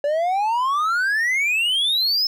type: exponential sweep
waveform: triangle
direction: up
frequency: 566 to 5274 Hz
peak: -16 dBFS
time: 0.04-2.27 s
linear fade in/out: 2 ms
effects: none